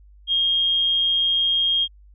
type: tone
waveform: sine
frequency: 3237 Hz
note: G#7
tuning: 45 cents flat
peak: -17 dBFS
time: 0.27-1.88 s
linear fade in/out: 50 ms
effects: added 50 Hz sine -46 dBFS peak until 2.14 s